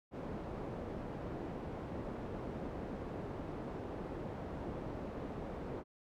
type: low-pass noise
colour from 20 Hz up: white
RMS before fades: -43 dBFS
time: 0.11-5.84 s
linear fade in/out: 50 ms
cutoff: 480 Hz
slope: 12 dB/octave
effects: none